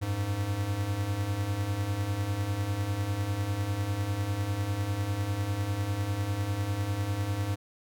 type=beating tone pair; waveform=square; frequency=92.5 / 102.5 Hz; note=F#2 / G#2; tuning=0 / -22 cents; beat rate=10 Hz; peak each=-35 / -30 dBFS; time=0.01-7.56 s; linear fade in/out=20 ms; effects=none